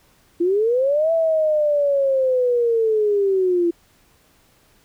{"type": "linear two-way sweep", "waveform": "sine", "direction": "up then down", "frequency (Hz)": [333.6, 663, 337.1], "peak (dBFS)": -15, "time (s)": [0.4, 3.71], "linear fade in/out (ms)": 10, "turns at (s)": 1.12, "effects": ["pink hiss -57 dBFS RMS until 4.84 s"]}